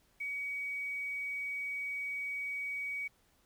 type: tone with quantisation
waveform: sine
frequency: 2260 Hz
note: C#7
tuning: 33 cents sharp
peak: -35 dBFS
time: 0.2-3.08 s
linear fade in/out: 10 ms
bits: 10
effects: pink hiss -70 dBFS RMS until 3.45 s